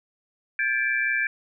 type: tone cluster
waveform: sine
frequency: 1601 / 1726 / 2340 Hz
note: G6 / A6 / D7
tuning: +36 / -34 / -7 cents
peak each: -26 dBFS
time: 0.59-1.27 s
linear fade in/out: 2 ms
effects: none